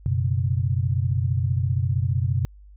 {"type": "chord", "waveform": "sine", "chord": "F# suspended fourth", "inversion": "none", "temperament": "equal", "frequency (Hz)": [92.5, 123.47, 138.59], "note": ["F#2", "B2", "C#3"], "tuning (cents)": [0, 0, 0], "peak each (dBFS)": [-23, -23, -28], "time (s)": [0.06, 2.45], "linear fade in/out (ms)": 0, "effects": ["added 50 Hz sine -44 dBFS peak until 2.76 s"]}